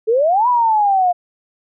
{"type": "exponential two-way sweep", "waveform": "sine", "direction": "up then down", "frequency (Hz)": [425.1, 1000, 701], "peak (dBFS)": -11, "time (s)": [0.07, 1.13], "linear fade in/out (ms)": 20, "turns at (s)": 0.48, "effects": []}